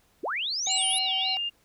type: linear sweep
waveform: sine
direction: up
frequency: 233.1 to 11060 Hz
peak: -27 dBFS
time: 0.23-0.99 s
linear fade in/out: 10 ms
type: tone with vibrato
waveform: sine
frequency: 3586 Hz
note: A7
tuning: 32 cents sharp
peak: -28 dBFS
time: 0.66-1.35 s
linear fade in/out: 5 ms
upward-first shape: sine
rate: 3.5 Hz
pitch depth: 270 cents each way
type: harmonic tone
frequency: 761 Hz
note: F#5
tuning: 48 cents sharp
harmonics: 1 / 3 / 4 / 5 / 6 / 7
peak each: -33 / -40 / -48 / -45 / -50 / -50 dBFS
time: 0.67-1.37 s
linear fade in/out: 0 ms
type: tone with pitch glide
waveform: sine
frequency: 2847 to 2811 Hz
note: F7 to F7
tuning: +33 to +11 cents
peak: -27 dBFS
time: 0.69-1.5 s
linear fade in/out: 20 ms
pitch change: -22 cents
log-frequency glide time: 0.89-1.38 s
effects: pink hiss -65 dBFS RMS until 1.64 s